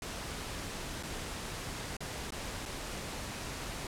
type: noise with dropouts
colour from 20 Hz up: pink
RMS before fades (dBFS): -40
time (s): 0.02-3.87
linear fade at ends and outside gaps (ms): 2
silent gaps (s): 1.028-1.033 / 1.968-2.005 / 2.306-2.321 / 2.655-2.659
effects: low-pass 10000 Hz 12 dB/octave